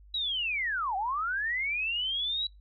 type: linear two-way sweep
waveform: sine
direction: down then up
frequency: 3932 to 735 to 3932 Hz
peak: -28 dBFS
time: 0.14-2.47 s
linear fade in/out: 5 ms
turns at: 0.96 s
effects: noise-tail reverb RT60 0.2 s tail -24 dB re dry + added 50 Hz sine -51 dBFS peak until 2.6 s